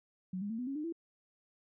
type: tone with pitch steps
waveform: sine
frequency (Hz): 185 / 204.1 / 225.1 / 248.4 / 274 / 302.3 / 333.5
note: F#3 / G#3 / A3 / B3 / C#4 / D#4 / E4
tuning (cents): 0 / -30 / +40 / +10 / -20 / -50 / +20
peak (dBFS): -35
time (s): 0.33-0.925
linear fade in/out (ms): 5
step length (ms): 85
effects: none